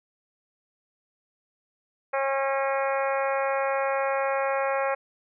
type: harmonic tone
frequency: 272 Hz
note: C#4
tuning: 33 cents flat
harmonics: 2 / 3 / 4 / 5 / 6 / 7 / 8 / 9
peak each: -26 / -30 / -32 / -34 / -36 / -37 / -38 / -39 dBFS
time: 2.13-4.95 s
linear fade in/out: 10 ms
effects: none